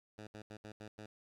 10% pulse tone bursts at uneven times, 106.5 Hz, G#2, 44 cents sharp, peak -39 dBFS, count 6, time 0.18-0.27 / 0.34-0.42 / 0.5-0.57 / 0.64-0.72 / 0.8-0.88 / 0.98-1.06 s, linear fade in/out 5 ms, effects low-pass 7000 Hz 12 dB/octave + 12-bit

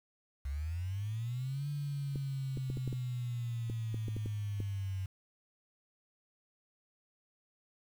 sine linear two-way sweep, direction up then down, 65.41 to 145.8 to 94 Hz, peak -34 dBFS, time 0.45-5.06 s, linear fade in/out 5 ms, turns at 1.69 s
clicks, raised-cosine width 3 ms, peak -27 dBFS, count 12, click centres 2.158 / 2.573 / 2.701 / 2.772 / 2.877 / 2.928 / 3.699 / 3.944 / 4.083 / 4.166 / 4.26 / 4.603 s
effects 9-bit

